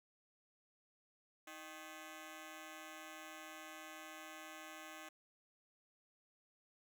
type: ring-modulated tone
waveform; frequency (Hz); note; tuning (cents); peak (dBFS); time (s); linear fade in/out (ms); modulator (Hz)
10% pulse; 466.2; A#4; 0; -39; 1.47-5.09; 5; 150
effects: none